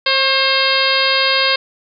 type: harmonic tone with a mistuned harmonic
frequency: 533 Hz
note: C5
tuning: 32 cents sharp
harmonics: 1 / 2 / 3 / 4 / 5 / 6 / 7 / 8 / 9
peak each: -21 / -21 / -21 / -21 / -21 / -21 / -21 / -21 / -21 dBFS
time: 0.06-1.56 s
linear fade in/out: 5 ms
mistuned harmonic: 2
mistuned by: +32 cents
effects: none